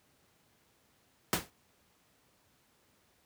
pink noise with exponential decay, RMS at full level -24 dBFS, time 1.33-1.5 s, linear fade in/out 0 ms, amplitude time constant 35 ms, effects pink hiss -69 dBFS RMS until 3.25 s + high-pass 80 Hz 12 dB/octave

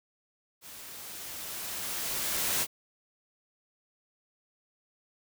white noise with level ramp, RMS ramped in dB -47 to -28 dBFS, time 0.61-2.67 s, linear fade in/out 50 ms, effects none

